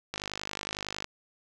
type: click train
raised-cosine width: 0.2 ms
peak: -16 dBFS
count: 47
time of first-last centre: 0.14-1.044 s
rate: 50.9 Hz
effects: none